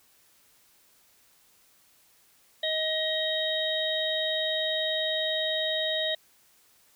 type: harmonic tone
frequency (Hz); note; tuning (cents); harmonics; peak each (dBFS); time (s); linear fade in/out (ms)
630; D#5; +21; 1 / 3 / 5 / 6; -30 / -34 / -35 / -29; 2.63-6.15; 5
effects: white hiss -62 dBFS RMS until 6.95 s